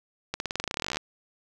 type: accelerating click train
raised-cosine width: 0.2 ms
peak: -12 dBFS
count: 22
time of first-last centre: 0.34-0.97 s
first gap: 61 ms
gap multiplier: 0.92
effects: none